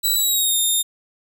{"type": "tone with pitch glide", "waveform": "10% pulse", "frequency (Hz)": [3944, 3659], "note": ["B7", "A#7"], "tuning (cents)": [-3, -33], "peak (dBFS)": -10, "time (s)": [0.03, 0.83], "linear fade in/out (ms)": 20, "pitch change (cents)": -130, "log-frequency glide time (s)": [0.16, 0.57], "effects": []}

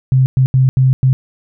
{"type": "tone bursts at uneven times", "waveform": "sine", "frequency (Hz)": 130.81, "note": "C3", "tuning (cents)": 0, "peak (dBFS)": -7, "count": 5, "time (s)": [[0.12, 0.26], [0.37, 0.46], [0.54, 0.69], [0.77, 0.93], [1.03, 1.13]], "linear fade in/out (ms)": 0, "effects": []}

